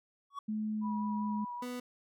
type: tone with exponential growth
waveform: triangle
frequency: 1125 Hz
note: C#6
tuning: 25 cents sharp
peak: -32 dBFS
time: 0.3-0.39 s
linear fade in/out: 5 ms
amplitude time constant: 19 ms
type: tone with pitch glide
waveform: sine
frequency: 214.9 to 211.3 Hz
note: A3 to G#3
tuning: -41 to +30 cents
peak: -32 dBFS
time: 0.48-1.45 s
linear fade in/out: 10 ms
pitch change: -29 cents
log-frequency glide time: 0.73-1.01 s
type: tone with vibrato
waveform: sine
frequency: 975 Hz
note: B5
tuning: 23 cents flat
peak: -38 dBFS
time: 0.81-1.67 s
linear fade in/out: 50 ms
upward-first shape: sine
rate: 5.1 Hz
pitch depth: 18 cents each way
type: tone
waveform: 30% pulse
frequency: 247.4 Hz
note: B3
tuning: 3 cents sharp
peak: -35 dBFS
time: 1.62-1.8 s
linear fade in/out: 5 ms
effects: none